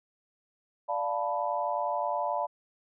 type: chord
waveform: sine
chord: B half-diminished seventh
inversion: first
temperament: equal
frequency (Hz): 587.3 / 698.5 / 880 / 987.8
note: D5 / F5 / A5 / B5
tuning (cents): 0 / 0 / 0 / 0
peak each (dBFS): -33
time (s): 0.88-2.47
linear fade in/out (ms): 20
effects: none